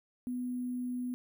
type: tone with sample-and-hold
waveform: sine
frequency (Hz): 248.6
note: B3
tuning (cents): +12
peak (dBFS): -33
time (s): 0.27-1.14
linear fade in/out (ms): 0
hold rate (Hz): 11025
effects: none